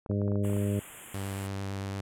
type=clicks; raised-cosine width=1 ms; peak=-29 dBFS; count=10; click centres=0.062 / 0.114 / 0.217 / 0.28 / 0.319 / 0.357 / 0.449 / 0.498 / 0.532 / 0.567 s
type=harmonic tone; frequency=101.4 Hz; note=G#2; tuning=41 cents flat; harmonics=1 / 2 / 3 / 4 / 5 / 6; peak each=-28 / -31 / -37 / -36 / -41 / -41 dBFS; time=0.09-0.8 s; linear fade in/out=10 ms
type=band-stop noise; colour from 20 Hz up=white; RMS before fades=-44 dBFS; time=0.43-1.48 s; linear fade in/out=20 ms; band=3300 to 7100 Hz; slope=96 dB/octave
type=tone with vibrato; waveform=sawtooth; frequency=98 Hz; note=G2; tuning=in tune; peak=-29 dBFS; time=1.14-2.01 s; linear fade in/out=5 ms; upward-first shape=sine; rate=8.9 Hz; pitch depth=11 cents each way
effects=low-pass 11000 Hz 12 dB/octave